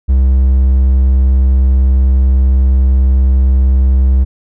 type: tone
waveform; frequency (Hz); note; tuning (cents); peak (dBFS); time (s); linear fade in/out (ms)
triangle; 65.41; C2; 0; -4; 0.08-4.25; 20
effects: none